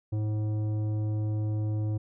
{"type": "tone with tanh clipping", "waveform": "sine", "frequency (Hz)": 106.9, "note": "A2", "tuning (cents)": -49, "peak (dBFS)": -28, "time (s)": [0.12, 1.98], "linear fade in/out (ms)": 10, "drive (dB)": 11, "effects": []}